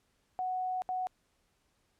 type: tone bursts at uneven times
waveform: sine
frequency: 740 Hz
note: F#5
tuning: in tune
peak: -31 dBFS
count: 2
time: 0.39-0.82 / 0.89-1.07 s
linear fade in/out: 0 ms
effects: pink hiss -74 dBFS RMS until 1.99 s + low-pass 11000 Hz 12 dB/octave